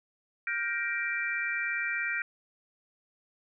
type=chord; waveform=sine; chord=G minor seventh; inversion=third; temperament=just; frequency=1411.2 / 1568 / 1881.6 / 2352 Hz; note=F6 / G6 / Bb6 / D7; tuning=+18 / 0 / +16 / +2 cents; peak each=-36 / -35 / -34 / -33 dBFS; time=0.47-2.22 s; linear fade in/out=2 ms; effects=none